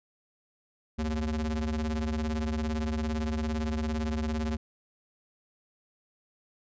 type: ring-modulated tone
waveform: square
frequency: 78.9 Hz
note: D#2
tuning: 25 cents sharp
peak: -26 dBFS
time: 0.98-4.57 s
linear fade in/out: 10 ms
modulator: 149 Hz
effects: resampled to 16000 Hz